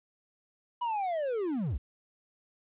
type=linear sweep; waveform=triangle; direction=down; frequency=987.8 to 42.86 Hz; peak=-27 dBFS; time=0.81-1.78 s; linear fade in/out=10 ms; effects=resampled to 8000 Hz + 11-bit